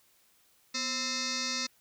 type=tone with frequency modulation; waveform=sine; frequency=246.9 Hz; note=B3; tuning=in tune; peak=-30 dBFS; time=0.74-1.67 s; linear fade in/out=10 ms; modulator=780 Hz; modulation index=7.5; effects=white hiss -66 dBFS RMS until 1.8 s